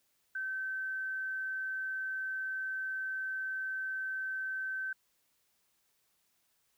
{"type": "tone", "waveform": "sine", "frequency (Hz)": 1541, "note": "G6", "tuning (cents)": -30, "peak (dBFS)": -34, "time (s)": [0.35, 4.93], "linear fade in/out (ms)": 5, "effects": ["white hiss -75 dBFS RMS until 6.77 s"]}